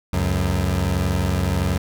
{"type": "tone pair together", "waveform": "25% pulse", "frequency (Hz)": [70.6, 92.07], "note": ["C#2", "F#2"], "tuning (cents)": [32, -8], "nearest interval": "perfect fourth", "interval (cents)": 460, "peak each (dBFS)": [-19, -17], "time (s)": [0.13, 1.78], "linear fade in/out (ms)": 5, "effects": []}